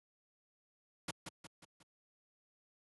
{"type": "noise with echo", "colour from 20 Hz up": "pink", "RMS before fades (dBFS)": -39, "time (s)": [1.08, 1.11], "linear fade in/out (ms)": 5, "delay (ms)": 180, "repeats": 4, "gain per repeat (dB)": -6, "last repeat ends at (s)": 1.83, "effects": ["high-pass 100 Hz 12 dB/octave", "resampled to 24000 Hz"]}